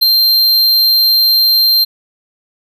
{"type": "tone with ADSR envelope", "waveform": "square", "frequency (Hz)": 4163, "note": "C8", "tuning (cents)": -10, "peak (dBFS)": -4, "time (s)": [0.01, 1.85], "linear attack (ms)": 20, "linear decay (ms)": 4, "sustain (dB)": -4, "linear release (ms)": 19, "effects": []}